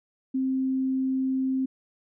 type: tone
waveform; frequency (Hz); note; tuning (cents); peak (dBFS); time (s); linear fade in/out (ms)
sine; 263; C4; +9; -23; 0.34-1.66; 10
effects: none